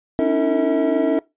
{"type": "tone cluster", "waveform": "triangle", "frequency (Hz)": [274, 298.5, 325.6, 453.1, 645], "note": ["C#4", "D4", "E4", "A#4", "E5"], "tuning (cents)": [-20, 28, -21, -49, -38], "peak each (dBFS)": -20, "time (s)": [0.19, 1.19], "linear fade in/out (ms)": 0, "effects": ["noise-tail reverb RT60 0.2 s tail -21 dB re dry", "resampled to 8000 Hz"]}